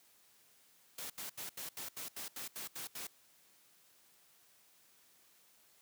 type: noise bursts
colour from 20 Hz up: white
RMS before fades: -44 dBFS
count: 11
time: 0.98-3.07 s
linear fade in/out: 5 ms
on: 120 ms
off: 77 ms
effects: white hiss -67 dBFS RMS until 5.81 s + high-pass 100 Hz 12 dB/octave